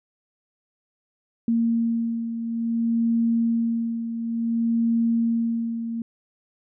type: beating tone pair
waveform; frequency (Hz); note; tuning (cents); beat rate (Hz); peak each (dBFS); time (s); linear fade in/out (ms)
sine; 230.5 / 231.07; A#3 / A#3; -19 / -15; 0.57; -21 / -28; 1.48-6.02; 2
effects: none